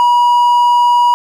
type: tone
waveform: triangle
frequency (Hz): 966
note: B5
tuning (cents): -39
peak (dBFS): -5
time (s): 0-1.14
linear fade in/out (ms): 0
effects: none